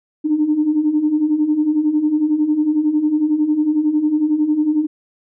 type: beating tone pair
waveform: sine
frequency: 295.5 / 306.5 Hz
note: D4 / D#4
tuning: +11 / -26 cents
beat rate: 11 Hz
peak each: -20 / -14 dBFS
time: 0.24-4.87 s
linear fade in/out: 20 ms
effects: tanh soft clip ceiling -6 dBFS